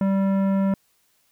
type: tone with tanh clipping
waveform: sine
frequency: 194.6 Hz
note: G3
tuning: 12 cents flat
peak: -20 dBFS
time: 0.01-0.74 s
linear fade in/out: 2 ms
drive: 14 dB
effects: white hiss -65 dBFS RMS until 1.31 s